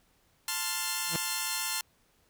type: chord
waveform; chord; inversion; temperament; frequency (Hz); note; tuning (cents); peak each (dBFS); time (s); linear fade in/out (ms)
5% pulse; F major; first; equal; 880 / 1046.5 / 1396.9; A5 / C6 / F6; 0 / 0 / 0; -23; 0.48-1.81; 2
type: tone with exponential growth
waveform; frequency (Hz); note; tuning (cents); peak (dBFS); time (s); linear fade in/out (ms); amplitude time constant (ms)
sawtooth; 164.81; E3; 0; -23; 1.07-1.16; 2; 19
effects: pink hiss -68 dBFS RMS until 2.29 s